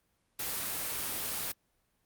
white noise, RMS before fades -35 dBFS, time 0.39-1.52 s, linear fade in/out 5 ms, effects pink hiss -75 dBFS RMS until 2.05 s + Opus 32 kbps

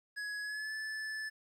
square tone with pitch glide, 1678 to 1742.2 Hz, G#6 to A6, +17 to -18 cents, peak -38 dBFS, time 0.16-1.3 s, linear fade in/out 20 ms, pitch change +65 cents, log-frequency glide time 0.42-0.73 s, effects low-pass 8000 Hz 12 dB/octave + 12-bit

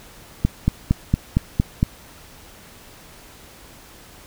click train, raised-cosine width 5 ms, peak -3 dBFS, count 7, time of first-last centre 0.45-1.829 s, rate 4.35 Hz, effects pink hiss -45 dBFS RMS until 4.26 s

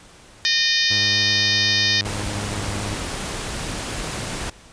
harmonic tone, 612 Hz, D#5, 29 cents flat, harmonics 3 / 4 / 5 / 6 / 7 / 8 / 9 / 10, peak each -23 / -27 / -27 / -22 / -26 / -23 / -27 / -32 dBFS, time 0.45-2.01 s, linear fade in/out 0 ms
sawtooth tone with vibrato, 102.2 Hz, G#2, 27 cents flat, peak -24 dBFS, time 0.9-2.95 s, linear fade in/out 10 ms, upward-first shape triangle, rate 8 Hz, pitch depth 32 cents each way
pink noise, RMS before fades -28 dBFS, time 2.05-4.5 s, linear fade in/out 5 ms
effects pink hiss -47 dBFS RMS until 4.72 s + resampled to 22050 Hz

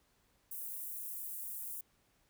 white high-pass noise, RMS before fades -43 dBFS, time 0.51-1.81 s, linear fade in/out 5 ms, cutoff 10000 Hz, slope 24 dB/octave, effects pink hiss -73 dBFS RMS until 2.29 s

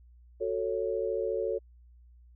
sine chord, F# minor, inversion none, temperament just, 370 / 444 / 555 Hz, F#4 / A4 / C#5, 0 / +16 / +2 cents, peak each -34 / -31 / -33 dBFS, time 0.4-1.59 s, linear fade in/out 20 ms, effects added 60 Hz sine -53 dBFS peak until 2.35 s

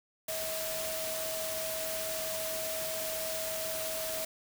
sine tone in noise, 640 Hz, D#5, 49 cents sharp, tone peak -37 dBFS, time 0.28-4.25 s, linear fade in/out 5 ms, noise white, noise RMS -37 dBFS, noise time 0.28-4.25 s, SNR -3 dB, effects none

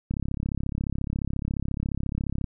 click train, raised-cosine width 5 ms, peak -16 dBFS, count 81, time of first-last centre 0.11-2.442 s, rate 34.3 Hz, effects none

